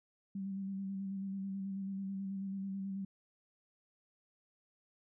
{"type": "tone with vibrato", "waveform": "sine", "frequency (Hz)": 194.5, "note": "G3", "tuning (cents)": -13, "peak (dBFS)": -37, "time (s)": [0.35, 3.05], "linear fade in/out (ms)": 5, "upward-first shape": "square", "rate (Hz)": 9.2, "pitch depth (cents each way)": 21, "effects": []}